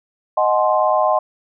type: chord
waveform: sine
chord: Ab dominant seventh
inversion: second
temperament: equal with one note detuned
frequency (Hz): 622.3 / 740 / 848.6 / 1046.5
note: Eb5 / Gb5 / Ab5 / C6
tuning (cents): 0 / 0 / +37 / 0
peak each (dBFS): -17 / -19 / -21 / -19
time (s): 0.37-1.19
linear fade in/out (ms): 5
effects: none